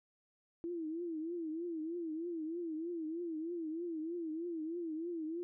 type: tone with vibrato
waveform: sine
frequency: 329.6 Hz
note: E4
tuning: in tune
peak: -37 dBFS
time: 0.64-5.43 s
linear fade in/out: 0 ms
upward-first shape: triangle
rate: 3.2 Hz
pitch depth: 130 cents each way
effects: none